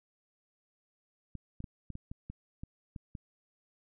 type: clicks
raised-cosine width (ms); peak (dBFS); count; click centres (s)
5; -29; 10; 1.353 / 1.604 / 1.642 / 1.903 / 1.954 / 2.115 / 2.3 / 2.635 / 2.962 / 3.152
effects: none